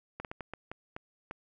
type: slowing click train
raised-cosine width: 0.5 ms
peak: -24 dBFS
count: 8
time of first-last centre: 0.2-1.311 s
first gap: 48 ms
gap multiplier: 1.39
effects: none